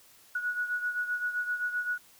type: beating tone pair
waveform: sine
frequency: 1462 / 1469.7 Hz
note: F#6 / F#6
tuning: -21 / -12 cents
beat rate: 7.7 Hz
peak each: -30 / -36 dBFS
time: 0.35-1.98 s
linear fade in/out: 5 ms
effects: white hiss -58 dBFS RMS until 2.19 s